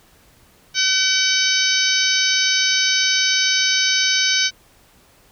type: harmonic tone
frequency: 761 Hz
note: F#5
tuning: 48 cents sharp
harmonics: 2 / 3 / 4 / 5 / 6 / 7 / 8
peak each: -23 / -23 / -23 / -23 / -23 / -23 / -23 dBFS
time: 0.74-4.51 s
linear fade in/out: 50 ms
effects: pink hiss -53 dBFS RMS until 5.31 s